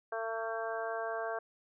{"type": "harmonic tone", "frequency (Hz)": 225.2, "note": "A3", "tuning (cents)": 40, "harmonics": [2, 3, 4, 5, 6, 7], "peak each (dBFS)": [-40, -37, -45, -43, -47, -42], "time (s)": [0.12, 1.39], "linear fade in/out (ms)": 5, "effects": []}